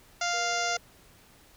harmonic tone, 698.5 Hz, F5, in tune, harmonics 1 / 2 / 3 / 4 / 5 / 6 / 7 / 8 / 9 / 10, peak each -31 / -32 / -35 / -39 / -40 / -42 / -38 / -38 / -38 / -42 dBFS, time 0.21-0.77 s, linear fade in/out 5 ms
sine tone, 477.7 Hz, A#4, 42 cents sharp, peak -40 dBFS, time 0.33-0.78 s, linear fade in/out 10 ms
effects pink hiss -57 dBFS RMS until 1.56 s

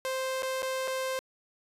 sawtooth tone with dropouts, 523.3 Hz, C5, in tune, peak -26 dBFS, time 0.05-1.19 s, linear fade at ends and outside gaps 0 ms, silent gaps 0.423-0.431 / 0.621-0.629 / 0.876-0.88 s, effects resampled to 32000 Hz

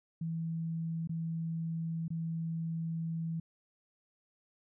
sine tone with dropouts, 164 Hz, E3, 9 cents flat, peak -33 dBFS, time 0.21-3.4 s, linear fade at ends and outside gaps 5 ms, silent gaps 1.074-1.093 / 2.081-2.103 s, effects none

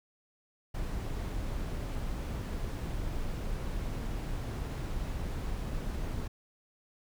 brown noise, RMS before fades -35 dBFS, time 0.74-6.28 s, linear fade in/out 10 ms, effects none

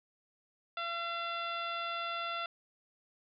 harmonic tone with a mistuned harmonic, 680 Hz, F5, 46 cents flat, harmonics 1 / 2 / 3 / 4 / 5 / 6 / 7, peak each -42 / -37 / -47 / -43 / -44 / -54 / -55 dBFS, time 0.77-2.46 s, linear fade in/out 2 ms, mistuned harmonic 5, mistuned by +38 cents, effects none

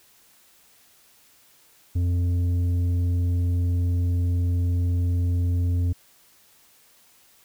sine tone with tanh clipping, 88 Hz, F2, 14 cents sharp, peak -21 dBFS, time 1.95-5.93 s, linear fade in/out 10 ms, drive 7 dB, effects white hiss -57 dBFS RMS until 7.44 s

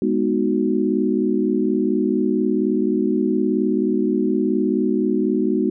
sine chord, G# minor seventh, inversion none, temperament equal, 207.7 / 246.9 / 311.1 / 370 Hz, G#3 / B3 / D#4 / F#4, 0 / 0 / 0 / 0 cents, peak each -22 dBFS, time 0.02-5.7 s, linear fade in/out 2 ms, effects none

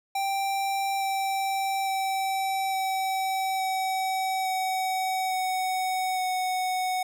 square tone with pitch steps, 784 / 777.7 / 771.4 / 765.2 / 759 / 752.9 / 746.9 / 740.9 Hz, G5 / G5 / G5 / G5 / F#5 / F#5 / F#5 / F#5, 0 / -14 / -28 / -42 / +44 / +30 / +16 / +2 cents, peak -26 dBFS, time 0.15-7.03 s, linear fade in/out 5 ms, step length 860 ms, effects none

